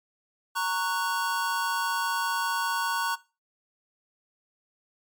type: chord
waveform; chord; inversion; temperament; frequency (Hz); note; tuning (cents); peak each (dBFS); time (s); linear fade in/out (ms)
square; F# major; first; just; 925 / 1110 / 1480; A#5 / C#6 / F#6; -14 / +2 / 0; -31; 0.55-3.16; 20
effects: noise-tail reverb RT60 0.3 s tail -20 dB re dry + MP3 96 kbps